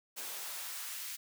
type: noise with high-pass filter sweep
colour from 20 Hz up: white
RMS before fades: -42 dBFS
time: 0.16-1.17 s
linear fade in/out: 20 ms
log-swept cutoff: 320 to 2000 Hz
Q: 0.85
effects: none